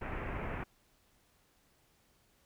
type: low-pass noise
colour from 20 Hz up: pink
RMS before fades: -39 dBFS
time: 0.01-0.64 s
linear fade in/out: 10 ms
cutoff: 2500 Hz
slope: 48 dB/octave
effects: pink hiss -70 dBFS RMS until 2.45 s